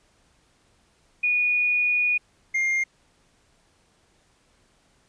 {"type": "tone pair in turn", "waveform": ["sine", "triangle"], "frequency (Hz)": [2457, 2117], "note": ["D#7", "C7"], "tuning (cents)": [-22, 20], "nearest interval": "minor third", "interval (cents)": 258, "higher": "first", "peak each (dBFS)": -19, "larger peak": "neither", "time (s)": [[1.23, 2.18], [2.54, 2.84]], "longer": "first", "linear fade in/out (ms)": 10, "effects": ["pink hiss -63 dBFS RMS until 5.08 s", "resampled to 22050 Hz"]}